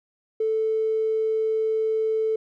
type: tone with tanh clipping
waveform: triangle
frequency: 440 Hz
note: A4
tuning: in tune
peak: -20 dBFS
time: 0.4-2.36 s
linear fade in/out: 5 ms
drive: 2 dB
effects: none